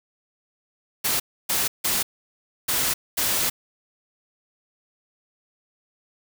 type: noise bursts at uneven times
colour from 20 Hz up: white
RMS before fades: -23 dBFS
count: 5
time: 1.04-1.2 / 1.49-1.68 / 1.84-2.03 / 2.68-2.94 / 3.17-3.5 s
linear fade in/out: 10 ms
effects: none